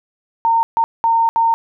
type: tone bursts at uneven times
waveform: sine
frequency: 915 Hz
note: A#5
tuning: 32 cents flat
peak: -11 dBFS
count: 4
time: 0.45-0.63 / 0.77-0.84 / 1.04-1.29 / 1.36-1.54 s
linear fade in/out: 0 ms
effects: none